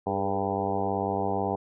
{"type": "harmonic tone with a mistuned harmonic", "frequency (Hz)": 98, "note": "G2", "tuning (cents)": 0, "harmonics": [1, 2, 3, 4, 5, 6, 7, 8, 9, 10], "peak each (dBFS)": [-36, -34, -36, -33, -34, -38, -34, -31, -36, -40], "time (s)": [0.06, 1.56], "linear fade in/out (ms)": 10, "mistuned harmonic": 4, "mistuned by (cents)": 51, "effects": []}